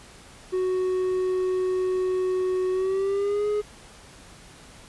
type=tone with pitch glide; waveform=triangle; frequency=370.3 to 418.1 Hz; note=F#4 to G#4; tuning=+1 to +12 cents; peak=-20 dBFS; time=0.52-3.62 s; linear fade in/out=20 ms; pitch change=+211 cents; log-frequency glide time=2.71-3.47 s; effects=pink hiss -48 dBFS RMS until 4.88 s + resampled to 24000 Hz